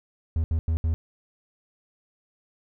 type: tone bursts at uneven times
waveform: triangle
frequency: 81 Hz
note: E2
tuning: 30 cents flat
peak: -19 dBFS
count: 4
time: 0.36-0.44 / 0.51-0.59 / 0.68-0.77 / 0.84-0.94 s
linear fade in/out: 0 ms
effects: none